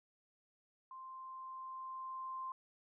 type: tone with level ramp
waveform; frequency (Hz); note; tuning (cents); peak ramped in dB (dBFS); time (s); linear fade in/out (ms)
sine; 1046.5; C6; 0; -48 to -40; 0.91-2.52; 2
effects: none